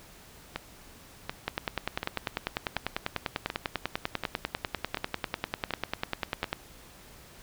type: two click trains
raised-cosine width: 0.3 ms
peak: -12 / -15 dBFS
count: 52 / 9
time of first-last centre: 1.48-6.53 / 0.56-6.442 s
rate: 10.1 / 1.36 Hz
effects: pink hiss -52 dBFS RMS until 7.42 s